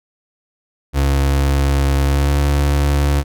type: tone with pitch glide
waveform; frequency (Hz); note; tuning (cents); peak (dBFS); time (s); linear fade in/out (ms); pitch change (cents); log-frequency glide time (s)
35% pulse; 69.3 to 71.25; C#2 to C#2; 0 to +48; -11; 0.93-3.24; 50; +48; 2.05-2.36
effects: none